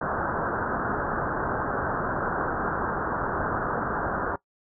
white low-pass noise, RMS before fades -28 dBFS, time 0.01-4.36 s, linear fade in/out 5 ms, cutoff 1600 Hz, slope 96 dB/octave, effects noise-tail reverb RT60 0.1 s tail -20 dB re dry

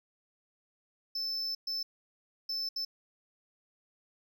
triangle tone bursts at uneven times, 5274 Hz, E8, in tune, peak -31 dBFS, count 4, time 1.15-1.55 / 1.67-1.83 / 2.49-2.69 / 2.76-2.85 s, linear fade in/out 5 ms, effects none

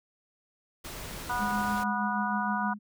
pink noise, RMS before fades -40 dBFS, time 0.84-1.84 s, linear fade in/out 10 ms
harmonic tone, 244.5 Hz, B3, 17 cents flat, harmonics 3 / 4 / 5 / 6, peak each -35 / -31 / -36 / -34 dBFS, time 1.29-2.74 s, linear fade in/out 10 ms
sine tone with tremolo, 207.7 Hz, G#3, in tune, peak -29 dBFS, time 1.38-2.79 s, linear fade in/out 50 ms, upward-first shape sine, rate 6.4 Hz, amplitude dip 50%
effects none

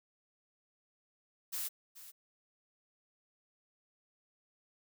blue noise with echo, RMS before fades -38 dBFS, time 1.52-1.69 s, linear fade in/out 20 ms, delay 430 ms, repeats 1, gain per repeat -14 dB, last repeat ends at 2.12 s, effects none

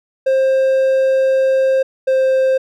triangle tone pair in turn, 530 / 526 Hz, C5 / C5, +22 / +9 cents, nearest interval unison, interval 13 cents, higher first, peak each -9 dBFS, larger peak neither, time 0.26-1.83 / 2.07-2.58 s, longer first, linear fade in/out 10 ms, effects none

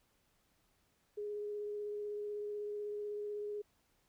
sine tone with vibrato, 415.5 Hz, G#4, 1 cent sharp, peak -38 dBFS, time 1.17-3.62 s, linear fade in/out 10 ms, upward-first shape sine, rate 16 Hz, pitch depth 11 cents each way, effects pink hiss -75 dBFS RMS until 4.08 s

